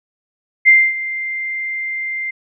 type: tone with ADSR envelope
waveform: sine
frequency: 2093 Hz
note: C7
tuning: in tune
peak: -4 dBFS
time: 0.65-2.31 s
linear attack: 31 ms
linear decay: 250 ms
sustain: -16 dB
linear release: 10 ms
effects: none